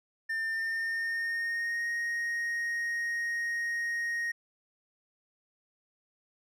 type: tone with pitch glide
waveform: triangle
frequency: 1800 to 1869.9 Hz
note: A6 to A#6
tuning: +39 to +5 cents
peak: -28 dBFS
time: 0.29-4.32 s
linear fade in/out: 10 ms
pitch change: +66 cents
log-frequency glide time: 0.5-1.89 s
effects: none